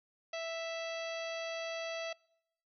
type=harmonic tone; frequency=659.3 Hz; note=E5; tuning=in tune; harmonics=1 / 2 / 3 / 4 / 5 / 6 / 7 / 8 / 9; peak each=-38 / -49 / -47 / -46 / -49 / -54 / -51 / -62 / -54 dBFS; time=0.33-2.13 s; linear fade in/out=5 ms; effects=noise-tail reverb RT60 0.8 s tail -26 dB re dry